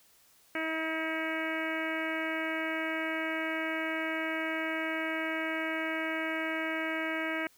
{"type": "harmonic tone", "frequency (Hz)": 320, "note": "D#4", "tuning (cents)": 49, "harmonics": [1, 2, 3, 4, 5, 6, 7, 8, 9], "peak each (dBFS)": [-36, -38, -44, -42, -38, -40, -37, -47, -48], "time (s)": [0.55, 7.47], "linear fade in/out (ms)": 2, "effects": ["white hiss -63 dBFS RMS until 7.57 s"]}